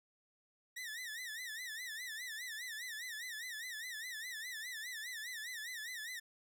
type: tone with vibrato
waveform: sawtooth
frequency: 1864.7 Hz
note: A#6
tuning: in tune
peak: -39 dBFS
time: 0.76-6.2 s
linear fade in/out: 10 ms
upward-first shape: sine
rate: 4.9 Hz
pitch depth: 150 cents each way
effects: none